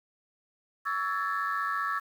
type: tone cluster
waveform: sine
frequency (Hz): 1130 / 1320 / 1676 / 1771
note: C#6 / E6 / G#6 / A6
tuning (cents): +33 / +2 / +15 / +11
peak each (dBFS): -31 / -31 / -34 / -36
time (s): 0.85-2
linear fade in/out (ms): 20
effects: tanh soft clip ceiling -21 dBFS + 9-bit